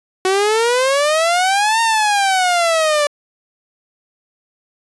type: exponential two-way sweep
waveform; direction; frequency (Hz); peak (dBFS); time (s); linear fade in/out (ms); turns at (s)
sawtooth; up then down; 370.6 to 923 to 578; -9; 0.25-3.07; 2; 1.81
effects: resampled to 24000 Hz